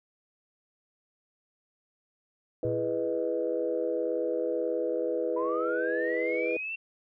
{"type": "chord", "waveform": "sine", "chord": "E major seventh", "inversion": "none", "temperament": "equal with one note detuned", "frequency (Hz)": [333.3, 415.3, 493.9, 622.3], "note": ["E4", "G#4", "B4", "D#5"], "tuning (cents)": [19, 0, 0, 0], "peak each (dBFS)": [-33, -34, -29, -35], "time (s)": [2.63, 6.57], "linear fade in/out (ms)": 2}
{"type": "tone with exponential decay", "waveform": "sine", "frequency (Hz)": 116.54, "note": "A#2", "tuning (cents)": 0, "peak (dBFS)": -30, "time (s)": [2.65, 3.25], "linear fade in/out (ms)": 0, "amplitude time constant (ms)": 130}
{"type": "linear sweep", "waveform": "sine", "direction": "up", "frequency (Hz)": [968, 2720], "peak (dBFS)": -32, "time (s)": [5.36, 6.76], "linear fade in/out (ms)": 10}
{"effects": ["tanh soft clip ceiling -16 dBFS"]}